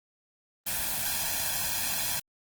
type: noise with comb filter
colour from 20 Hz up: white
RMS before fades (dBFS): -30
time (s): 0.66-2.2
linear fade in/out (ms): 10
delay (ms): 1.2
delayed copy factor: +0.8
effects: Opus 24 kbps